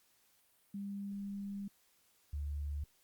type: tone pair in turn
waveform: sine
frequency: 200 / 72.66 Hz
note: G3 / D2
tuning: +35 / -18 cents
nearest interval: octave + tritone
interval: 1753 cents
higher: first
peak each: -39 / -36 dBFS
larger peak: second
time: 0.74-1.68 / 2.33-2.84 s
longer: first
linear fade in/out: 5 ms
effects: white hiss -71 dBFS RMS until 3.03 s + Opus 48 kbps